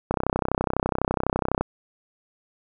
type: click train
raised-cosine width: 1 ms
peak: -8 dBFS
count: 49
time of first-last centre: 0.11-1.61 s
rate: 32 Hz
effects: none